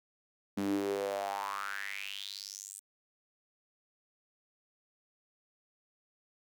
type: tone with high-pass filter sweep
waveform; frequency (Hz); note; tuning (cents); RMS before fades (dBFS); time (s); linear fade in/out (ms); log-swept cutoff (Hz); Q
sawtooth; 99.3; G2; +23; -37; 0.57-2.8; 10; 230 to 8800; 6.2
effects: none